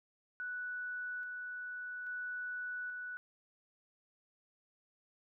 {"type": "tone with tremolo", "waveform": "sine", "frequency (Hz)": 1480, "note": "F#6", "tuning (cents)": 0, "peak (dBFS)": -38, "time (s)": [0.4, 3.17], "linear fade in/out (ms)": 0, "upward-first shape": "square", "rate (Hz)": 0.6, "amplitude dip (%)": 25, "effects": []}